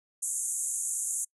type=band-pass noise; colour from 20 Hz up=pink; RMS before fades=-32 dBFS; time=0.22-1.25 s; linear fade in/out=10 ms; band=6600 to 11000 Hz; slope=96 dB/octave; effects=noise-tail reverb RT60 0.1 s tail -26 dB re dry